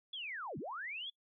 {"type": "linear two-way sweep", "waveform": "sine", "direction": "down then up", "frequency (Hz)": [3465, 116, 3465], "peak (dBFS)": -40, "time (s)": [0.13, 1.1], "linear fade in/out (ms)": 5, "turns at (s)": 0.58, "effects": ["noise-tail reverb RT60 0.1 s tail -24 dB re dry"]}